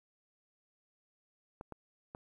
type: clicks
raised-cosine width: 1 ms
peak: -30 dBFS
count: 3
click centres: 1.611 / 1.723 / 2.149 s
effects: 11-bit